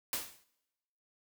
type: noise with exponential decay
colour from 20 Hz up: white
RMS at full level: -32 dBFS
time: 0.13-0.44 s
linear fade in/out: 1 ms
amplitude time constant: 67 ms
effects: noise-tail reverb RT60 1.0 s tail -23 dB re dry